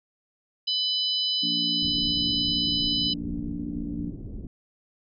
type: harmonic tone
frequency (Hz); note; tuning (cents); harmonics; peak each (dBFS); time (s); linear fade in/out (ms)
1000; B5; +21; 3 / 4 / 5; -26 / -28 / -30; 0.67-3.14; 10
type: chord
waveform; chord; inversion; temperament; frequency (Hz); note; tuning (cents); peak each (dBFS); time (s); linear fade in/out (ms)
sine; Bb major; second; just; 174.81 / 233.1 / 291.4; F3 / Bb3 / D4; +2 / 0 / -13; -36 / -35 / -33; 1.42-4.12; 20
type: low-pass noise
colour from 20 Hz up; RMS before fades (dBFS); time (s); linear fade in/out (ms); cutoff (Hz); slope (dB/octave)
pink; -37; 1.82-4.47; 2; 340; 24
effects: none